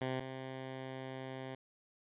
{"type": "tone pair in turn", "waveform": "10% pulse", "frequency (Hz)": [130, 131.51], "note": ["C3", "C3"], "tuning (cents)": [-11, 9], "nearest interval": "unison", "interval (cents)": 20, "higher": "second", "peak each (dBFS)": [-27, -34], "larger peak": "first", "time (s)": [[0.01, 0.2], [0.2, 1.55]], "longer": "second", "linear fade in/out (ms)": 5, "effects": ["resampled to 8000 Hz"]}